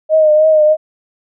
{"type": "tone with vibrato", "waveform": "sine", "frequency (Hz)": 619, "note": "D#5", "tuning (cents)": -9, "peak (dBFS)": -6, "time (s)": [0.09, 0.77], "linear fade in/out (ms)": 50, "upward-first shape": "triangle", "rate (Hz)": 3.2, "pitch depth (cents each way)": 44, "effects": []}